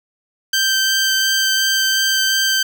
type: tone with vibrato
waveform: 15% pulse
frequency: 1561 Hz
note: G6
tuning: 8 cents flat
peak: -8 dBFS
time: 0.53-2.63 s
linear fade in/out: 5 ms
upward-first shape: sine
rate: 2.8 Hz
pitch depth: 8 cents each way
effects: none